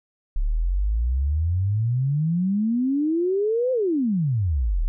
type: exponential two-way sweep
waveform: sine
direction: up then down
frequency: 34 to 524 to 34 Hz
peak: -19 dBFS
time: 0.36-4.88 s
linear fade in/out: 0 ms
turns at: 3.72 s
effects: none